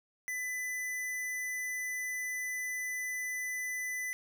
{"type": "tone", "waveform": "square", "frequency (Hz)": 2001, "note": "B6", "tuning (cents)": 22, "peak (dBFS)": -35, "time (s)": [0.28, 4.13], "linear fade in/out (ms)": 0, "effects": []}